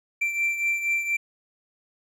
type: beating tone pair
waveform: triangle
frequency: 2349 / 2353.2 Hz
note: D7 / D7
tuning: 0 / +3 cents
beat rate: 4.2 Hz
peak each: -22 / -29 dBFS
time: 0.21-1.17 s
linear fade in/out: 10 ms
effects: none